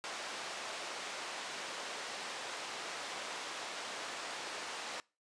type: band-pass noise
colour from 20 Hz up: pink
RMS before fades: -43 dBFS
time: 0.04-5 s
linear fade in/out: 0 ms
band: 570 to 6400 Hz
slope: 12 dB/octave
effects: noise-tail reverb RT60 0.3 s tail -24 dB re dry + resampled to 22050 Hz